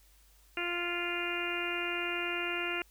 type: harmonic tone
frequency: 348.4 Hz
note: F4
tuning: 4 cents flat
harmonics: 1 / 2 / 3 / 4 / 5 / 6 / 7 / 8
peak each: -38 / -43 / -46 / -39 / -43 / -41 / -38 / -38 dBFS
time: 0.57-2.82 s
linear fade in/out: 2 ms
effects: added 50 Hz sine -61 dBFS peak until 2.9 s + white hiss -65 dBFS RMS until 2.9 s